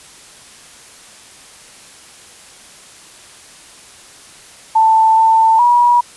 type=tone with pitch steps; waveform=sine; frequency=886 / 893 / 964 Hz; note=A5 / A5 / B5; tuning=+12 / +25 / -42 cents; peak=-7 dBFS; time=4.75-6.01 s; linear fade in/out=10 ms; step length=420 ms; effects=white hiss -40 dBFS RMS until 6.16 s + resampled to 24000 Hz